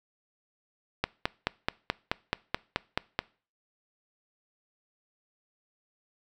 click train, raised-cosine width 0.3 ms, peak -9 dBFS, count 11, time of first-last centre 1.04-3.191 s, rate 4.65 Hz, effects noise-tail reverb RT60 0.4 s tail -23 dB re dry

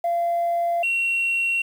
sine tone pair in turn, 687 / 2734 Hz, F5 / F7, -29 / -37 cents, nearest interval 2 octaves, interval 2392 cents, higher second, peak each -18 dBFS, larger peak neither, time 0.04-0.83 / 0.83-1.62 s, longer neither, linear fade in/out 5 ms, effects tanh soft clip ceiling -17 dBFS + 8-bit

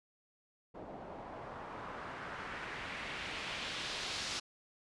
white noise with low-pass filter sweep, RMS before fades -43 dBFS, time 0.74-4.4 s, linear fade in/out 10 ms, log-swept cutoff 600 to 5000 Hz, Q 1.4, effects resampled to 24000 Hz

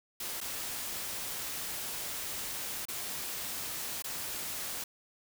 white noise with dropouts, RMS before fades -38 dBFS, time 0.2-4.84 s, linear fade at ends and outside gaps 5 ms, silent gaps 0.405-0.412 / 2.854-2.884 / 4.023-4.041 s, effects none

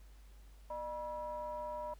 triangle ring-modulated tone, 180.3 Hz, F#3, 45 cents flat, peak -34 dBFS, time 0.7-1.94 s, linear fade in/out 5 ms, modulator 786 Hz, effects added 50 Hz sine -54 dBFS peak until 1.99 s + pink hiss -68 dBFS RMS until 1.99 s

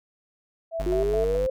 sine tone with tremolo, 659.3 Hz, E5, in tune, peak -26 dBFS, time 0.71-1.38 s, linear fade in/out 50 ms, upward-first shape square, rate 4.7 Hz, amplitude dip 80%
square tone, 49.92 Hz, G1, 32 cents sharp, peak -29 dBFS, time 0.79-1.47 s, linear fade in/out 10 ms
sine linear sweep, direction up, 349.2 to 530 Hz, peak -22 dBFS, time 0.86-1.5 s, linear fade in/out 5 ms
effects none

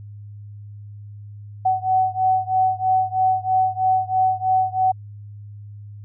sine beating tone pair, 750 / 753.1 Hz, F#5 / F#5, +23 / +30 cents, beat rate 3.1 Hz, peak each -19 / -20 dBFS, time 1.65-4.92 s, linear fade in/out 10 ms, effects added 103 Hz sine -35 dBFS peak until 6.04 s

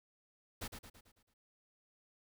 pink noise with echo, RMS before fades -42 dBFS, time 0.61-0.68 s, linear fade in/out 10 ms, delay 110 ms, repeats 6, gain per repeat -6 dB, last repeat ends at 1.34 s, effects none

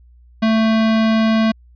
square tone, 221.8 Hz, A3, 14 cents sharp, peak -13 dBFS, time 0.42-1.52 s, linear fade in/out 10 ms, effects added 60 Hz sine -44 dBFS peak until 1.75 s + resampled to 11025 Hz

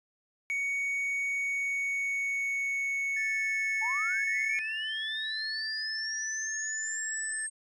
triangle tone with pitch glide, 2234 to 2205 Hz, C#7 to C#7, +13 to -10 cents, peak -27 dBFS, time 0.5-4.59 s, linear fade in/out 0 ms, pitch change -23 cents, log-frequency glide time 1.33-3.71 s
triangle tone, 1761 Hz, A6, 1 cent sharp, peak -33 dBFS, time 3.16-7.47 s, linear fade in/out 10 ms
sine linear sweep, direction up, 838 to 8470 Hz, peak -34 dBFS, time 3.81-7.5 s, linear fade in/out 20 ms
effects resampled to 24000 Hz

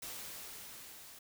white noise with level ramp, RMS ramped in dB -44 to -54 dBFS, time 0.02-1.19 s, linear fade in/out 5 ms, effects none

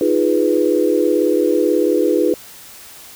sine chord, F half-diminished seventh, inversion third, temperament equal, 311.1 / 349.2 / 415.3 / 493.9 Hz, Eb4 / F4 / Ab4 / Cb5, 0 / 0 / 0 / 0 cents, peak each -18 dBFS, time 0.01-2.34 s, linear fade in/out 2 ms, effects white hiss -39 dBFS RMS until 3.15 s

